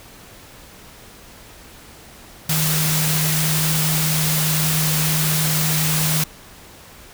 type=tone in noise; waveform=sine; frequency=155.56 Hz; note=D#3; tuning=in tune; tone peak=-20 dBFS; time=2.49-6.24 s; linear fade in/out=5 ms; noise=white; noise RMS=-21 dBFS; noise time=2.49-6.24 s; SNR=-2 dB; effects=pink hiss -43 dBFS RMS until 7.13 s